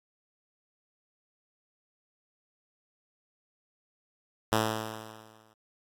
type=tone with exponential decay; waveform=5% pulse; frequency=110 Hz; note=A2; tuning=in tune; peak=-11 dBFS; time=4.52-5.54 s; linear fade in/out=5 ms; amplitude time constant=220 ms; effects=AAC 48 kbps